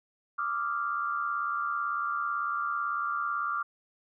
sine tone cluster, 1173 / 1251 / 1391 Hz, D6 / D#6 / F6, -2 / +9 / -7 cents, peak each -31 / -38 / -32 dBFS, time 0.38-3.63 s, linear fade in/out 10 ms, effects none

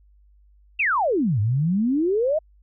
sine exponential two-way sweep, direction down then up, 2794 to 99.4 to 654 Hz, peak -18 dBFS, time 0.79-2.39 s, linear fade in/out 10 ms, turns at 1.4 s, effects added 50 Hz sine -52 dBFS peak until 2.62 s

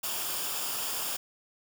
white noise with comb filter, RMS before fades -33 dBFS, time 0.03-1.17 s, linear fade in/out 10 ms, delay 0.49 ms, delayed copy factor -0.55, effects none

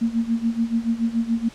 sine tone with tremolo, 230 Hz, A#3, 23 cents flat, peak -16 dBFS, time 0.01-1.49 s, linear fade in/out 10 ms, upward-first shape sine, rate 7 Hz, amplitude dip 85%, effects pink hiss -45 dBFS RMS until 1.54 s + low-pass 7000 Hz 12 dB/octave

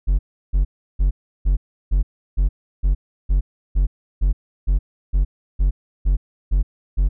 triangle tone bursts, 46.25 Hz, F#1, in tune, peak -11 dBFS, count 16, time 0.07-7.09 s, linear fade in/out 20 ms, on 120 ms, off 340 ms, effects none

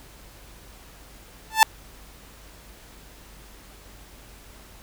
sawtooth tone with exponential growth, 881 Hz, A5, 2 cents sharp, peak -4 dBFS, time 1.5-1.63 s, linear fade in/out 1 ms, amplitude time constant 27 ms, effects added 49 Hz sine -49 dBFS peak until 4.82 s + pink hiss -49 dBFS RMS until 4.82 s

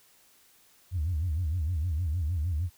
sine tone with vibrato, 82.41 Hz, E2, in tune, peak -25 dBFS, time 0.91-2.7 s, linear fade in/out 50 ms, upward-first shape sine, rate 6.5 Hz, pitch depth 200 cents each way, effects tanh soft clip ceiling -22 dBFS + white hiss -61 dBFS RMS until 2.77 s

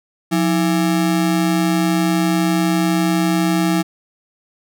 square ring-modulated tone, 250 Hz, B3, 21 cents sharp, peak -12 dBFS, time 0.31-3.83 s, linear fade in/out 20 ms, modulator 72 Hz, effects none

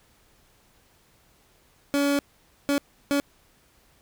30% pulse tone bursts at uneven times, 283.5 Hz, C#4, 39 cents sharp, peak -18 dBFS, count 3, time 1.94-2.19 / 2.69-2.78 / 3.11-3.2 s, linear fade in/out 0 ms, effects pink hiss -61 dBFS RMS until 4.01 s

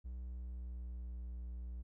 triangle tone with pitch glide, 61.74 to 60.19 Hz, B1 to B1, 0 to -44 cents, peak -40 dBFS, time 0.04-1.83 s, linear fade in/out 20 ms, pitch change -44 cents, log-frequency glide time 0.18-1.19 s, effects none

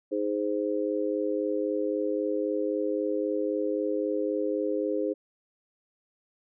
sine chord, Ab major, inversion second, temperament just, 311.5 / 415.3 / 519.1 Hz, Eb4 / Ab4 / C5, +2 / 0 / -14 cents, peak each -30 dBFS, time 0.11-5.14 s, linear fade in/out 20 ms, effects none

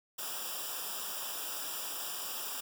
white noise with comb filter, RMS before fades -39 dBFS, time 0.18-2.61 s, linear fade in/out 10 ms, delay 0.47 ms, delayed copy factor -1, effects none

